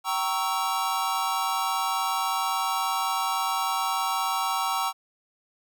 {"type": "chord", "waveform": "square", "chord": "G diminished seventh", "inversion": "none", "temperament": "equal with one note detuned", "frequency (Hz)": [773.2, 932.3, 1108.7, 1318.5], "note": ["G5", "Bb5", "Db6", "Fb6"], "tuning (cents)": [-24, 0, 0, 0], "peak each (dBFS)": -31, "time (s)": [0.04, 4.93], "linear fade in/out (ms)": 50, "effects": []}